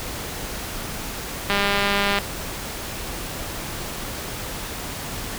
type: click train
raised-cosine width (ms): 0.3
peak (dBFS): -5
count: 139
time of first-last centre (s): 1.5-2.187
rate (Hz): 201
effects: pink hiss -31 dBFS RMS until 5.38 s